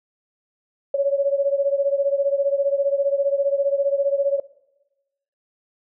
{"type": "beating tone pair", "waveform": "sine", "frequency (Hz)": [554.4, 569.4], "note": ["C#5", "C#5"], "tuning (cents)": [0, 46], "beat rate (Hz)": 15, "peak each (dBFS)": [-19, -23], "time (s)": [0.94, 4.4], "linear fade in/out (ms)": 5, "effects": ["noise-tail reverb RT60 1.0 s tail -19 dB re dry"]}